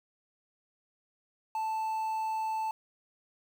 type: tone with quantisation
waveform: triangle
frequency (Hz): 880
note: A5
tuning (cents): 0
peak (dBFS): -28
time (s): 1.55-2.71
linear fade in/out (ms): 2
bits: 9
effects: none